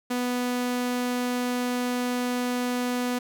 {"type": "tone", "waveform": "sawtooth", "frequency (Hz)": 246.9, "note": "B3", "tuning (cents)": 0, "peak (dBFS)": -21, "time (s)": [0.1, 3.19], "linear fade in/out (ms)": 10, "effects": []}